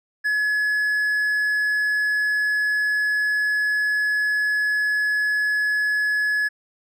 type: tone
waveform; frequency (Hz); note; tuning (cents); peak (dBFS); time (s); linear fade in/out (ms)
triangle; 1698; G#6; +38; -17; 0.24-6.49; 20
effects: none